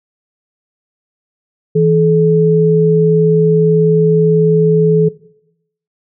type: tone pair together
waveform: sine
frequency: 163.1 / 429.1 Hz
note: E3 / A4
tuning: -18 / -43 cents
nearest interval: octave + perfect fourth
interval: 1675 cents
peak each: -11 / -10 dBFS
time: 1.75-5.09 s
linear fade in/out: 10 ms
effects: noise-tail reverb RT60 0.8 s tail -19 dB re dry